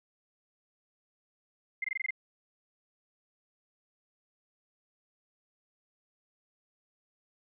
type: tone bursts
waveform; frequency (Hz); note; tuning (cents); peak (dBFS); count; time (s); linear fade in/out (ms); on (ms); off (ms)
sine; 2093; C7; 0; -29; 7; 1.82-2.107; 5; 23; 21
effects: none